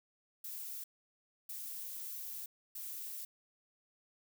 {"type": "noise bursts at uneven times", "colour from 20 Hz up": "violet", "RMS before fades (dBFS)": -44, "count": 3, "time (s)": [[0.44, 0.84], [1.49, 2.46], [2.75, 3.25]], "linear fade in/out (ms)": 5, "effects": []}